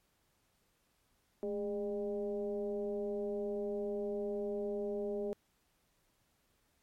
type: tone with frequency modulation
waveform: sine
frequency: 408.8 Hz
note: G#4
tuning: 27 cents flat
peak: -34 dBFS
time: 1.43-5.33 s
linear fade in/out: 0 ms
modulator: 195 Hz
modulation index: 0.88
effects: pink hiss -75 dBFS RMS until 6.82 s + MP3 64 kbps